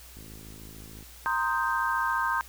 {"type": "click train", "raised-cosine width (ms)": 3, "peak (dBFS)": -35, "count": 47, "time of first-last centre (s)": [0.17, 1.027], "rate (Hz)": 53.7}
{"type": "chord", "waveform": "sine", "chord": "C minor seventh", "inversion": "third", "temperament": "equal", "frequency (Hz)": [932.3, 1046.5, 1244.5, 1568], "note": ["Bb5", "C6", "Eb6", "G6"], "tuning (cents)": [0, 0, 0, 0], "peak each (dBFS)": [-30, -30, -32, -29], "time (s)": [1.26, 2.41], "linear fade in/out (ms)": 0}
{"effects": ["added 60 Hz sine -50 dBFS peak until 2.48 s", "white hiss -50 dBFS RMS until 2.48 s"]}